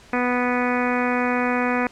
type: harmonic tone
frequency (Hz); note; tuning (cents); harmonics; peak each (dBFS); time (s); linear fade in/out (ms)
246.9; B3; 0; 1 / 2 / 3 / 4 / 5 / 6 / 7 / 8 / 9 / 10; -23 / -26 / -28 / -29 / -30 / -31 / -31 / -32 / -33 / -33; 0.13-1.87; 2
effects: pink hiss -48 dBFS RMS until 1.91 s + low-pass 7000 Hz 12 dB/octave